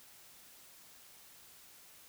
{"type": "silence", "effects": ["white hiss -58 dBFS RMS until 2.08 s"]}